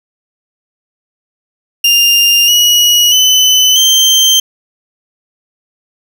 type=tone with pitch steps; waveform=30% pulse; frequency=2802 / 2909 / 3021 / 3136 Hz; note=F7 / F#7 / F#7 / G7; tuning=+5 / -30 / +35 / 0 cents; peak=-3 dBFS; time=1.84-4.4 s; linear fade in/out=5 ms; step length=640 ms; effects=none